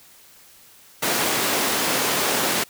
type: high-pass noise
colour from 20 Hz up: pink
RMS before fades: -22 dBFS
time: 1.02-2.64 s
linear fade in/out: 10 ms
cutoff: 280 Hz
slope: 12 dB/octave
effects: white hiss -50 dBFS RMS until 2.69 s